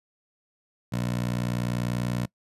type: tone with high-pass filter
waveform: 15% pulse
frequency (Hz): 60.2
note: B1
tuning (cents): -44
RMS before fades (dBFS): -28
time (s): 0.92-2.26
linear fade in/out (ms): 10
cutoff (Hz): 130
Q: 1.7
effects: noise-tail reverb RT60 0.1 s tail -24 dB re dry + resampled to 32000 Hz